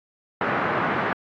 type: band-pass noise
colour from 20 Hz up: white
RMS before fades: -24 dBFS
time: 0.41-1.13 s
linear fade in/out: 2 ms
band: 120 to 1700 Hz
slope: 24 dB/octave
effects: AAC 64 kbps